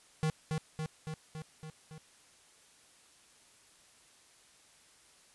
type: tone with echo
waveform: square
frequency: 156.6 Hz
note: D#3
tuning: 11 cents sharp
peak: -29 dBFS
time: 0.23-0.3 s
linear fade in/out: 0 ms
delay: 280 ms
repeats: 6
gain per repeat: -3 dB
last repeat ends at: 1.98 s
effects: white hiss -62 dBFS RMS until 5.34 s + resampled to 24000 Hz